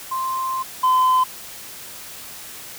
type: tone pair in turn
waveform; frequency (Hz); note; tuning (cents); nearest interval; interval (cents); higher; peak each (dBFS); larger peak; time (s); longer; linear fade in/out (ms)
sine; 1046.5 / 1023.2; C6 / C6; 0 / -39; unison; 39; first; -21 / -11; second; 0.11-0.63 / 0.83-1.24; first; 10
effects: tanh soft clip ceiling -12 dBFS + white hiss -37 dBFS RMS until 2.78 s